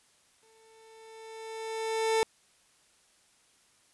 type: tone with exponential growth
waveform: 30% pulse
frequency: 445.2 Hz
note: A4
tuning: 20 cents sharp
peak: -20 dBFS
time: 0.43-2.23 s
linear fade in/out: 0 ms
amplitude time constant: 390 ms
effects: white hiss -65 dBFS RMS until 3.93 s + resampled to 24000 Hz